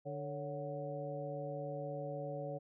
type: harmonic tone with a mistuned harmonic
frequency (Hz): 147.8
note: D3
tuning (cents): +11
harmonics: 1 / 2 / 3 / 4 / 5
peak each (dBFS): -44 / -50 / -47 / -42 / -49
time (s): 0.05-2.59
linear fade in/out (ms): 20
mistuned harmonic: 4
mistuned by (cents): -94
effects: none